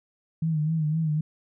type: tone with vibrato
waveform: sine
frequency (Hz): 156.8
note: D#3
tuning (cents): +14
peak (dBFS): -22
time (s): 0.42-1.21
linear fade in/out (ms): 5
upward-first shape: sine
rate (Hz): 3.9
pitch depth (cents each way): 67
effects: none